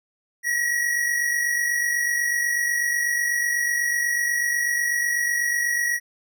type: tone pair together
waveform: square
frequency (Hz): 1868 / 1916.1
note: A#6 / A#6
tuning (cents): +3 / +47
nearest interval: unison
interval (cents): 44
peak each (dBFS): -30 / -22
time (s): 0.43-6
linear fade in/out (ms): 50
effects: none